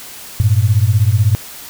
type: beating tone pair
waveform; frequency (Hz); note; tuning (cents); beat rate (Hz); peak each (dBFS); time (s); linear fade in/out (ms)
sine; 98 / 114; G2 / A#2; 0 / -38; 16; -12; 0.4-1.35; 0
effects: white hiss -33 dBFS RMS until 1.69 s